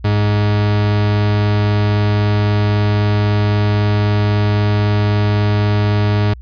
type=tone; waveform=40% pulse; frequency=103.8 Hz; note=G#2; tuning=in tune; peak=-11 dBFS; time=0.04-6.34 s; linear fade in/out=10 ms; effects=added 60 Hz sine -31 dBFS peak until 6.41 s + resampled to 11025 Hz